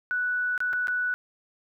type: tone with dropouts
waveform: sine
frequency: 1480 Hz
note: F#6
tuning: in tune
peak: -24 dBFS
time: 0.11-1.14 s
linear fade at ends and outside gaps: 0 ms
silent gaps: 0.578-0.604 / 0.73-0.734 / 0.872-0.882 s
effects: 11-bit